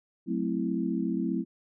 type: chord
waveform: sine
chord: F# half-diminished seventh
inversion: none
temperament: equal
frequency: 185 / 220 / 261.6 / 329.6 Hz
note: F#3 / A3 / C4 / E4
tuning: 0 / 0 / 0 / 0 cents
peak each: -32 dBFS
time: 0.26-1.45 s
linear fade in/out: 50 ms
effects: none